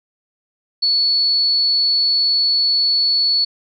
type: tone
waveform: sine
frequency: 4421 Hz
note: C#8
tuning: 5 cents flat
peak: -13 dBFS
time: 0.82-3.45 s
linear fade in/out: 10 ms
effects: none